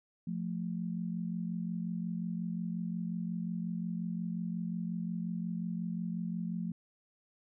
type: tone pair together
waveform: sine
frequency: 174.61 / 220.2 Hz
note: F3 / A3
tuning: 0 / +2 cents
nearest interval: major third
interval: 402 cents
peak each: -35 / -38 dBFS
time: 0.27-6.72 s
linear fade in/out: 5 ms
effects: none